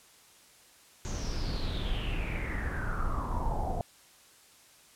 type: noise with low-pass filter sweep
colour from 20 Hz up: brown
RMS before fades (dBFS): -32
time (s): 1.05-3.81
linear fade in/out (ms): 0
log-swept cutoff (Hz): 6700 to 680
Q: 8.6
effects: white hiss -58 dBFS RMS until 4.95 s + low-pass 11000 Hz 12 dB/octave